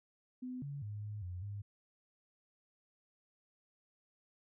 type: tone with pitch steps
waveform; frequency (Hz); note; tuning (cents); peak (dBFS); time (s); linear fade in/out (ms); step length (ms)
sine; 252.6 / 141.8 / 104.2 / 104.9 / 89.7 / 101.7; B3 / C#3 / G#2 / G#2 / F2 / G#2; +39 / +40 / +6 / +18 / +47 / -36; -40; 0.42-1.62; 10; 200
effects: none